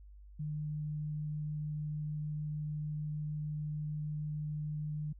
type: tone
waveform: sine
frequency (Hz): 151.1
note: D3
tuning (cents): +50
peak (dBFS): -35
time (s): 0.39-5.13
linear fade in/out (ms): 10
effects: added 50 Hz sine -51 dBFS peak until 5.19 s